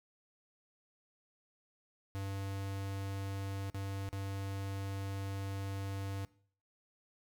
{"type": "tone with dropouts", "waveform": "square", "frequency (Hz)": 98, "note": "G2", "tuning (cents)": 0, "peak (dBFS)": -38, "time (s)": [2.15, 6.25], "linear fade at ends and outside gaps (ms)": 0, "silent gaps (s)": [[3.7, 3.745], [4.089, 4.129]], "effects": ["noise-tail reverb RT60 0.5 s tail -20 dB re dry"]}